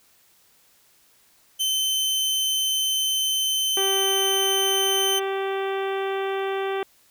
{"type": "tone", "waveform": "sawtooth", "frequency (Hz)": 3076, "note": "G7", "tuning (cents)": -33, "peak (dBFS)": -18, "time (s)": [1.59, 5.2], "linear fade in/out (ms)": 20}
{"type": "harmonic tone", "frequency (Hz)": 388.8, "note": "G4", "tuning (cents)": -14, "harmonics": [1, 2, 3, 4, 5, 6, 7, 8, 9], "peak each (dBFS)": [-25, -31, -35, -37, -39, -41, -42, -43, -44], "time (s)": [3.77, 6.83], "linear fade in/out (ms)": 2}
{"effects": ["white hiss -59 dBFS RMS until 7.1 s"]}